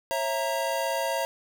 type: chord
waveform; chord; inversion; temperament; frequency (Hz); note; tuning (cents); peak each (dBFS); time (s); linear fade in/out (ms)
square; A# diminished; first; equal with one note detuned; 543.3 / 659.3 / 932.3; C#5 / E5 / A#5; -35 / 0 / 0; -31; 0.11-1.25; 0
effects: none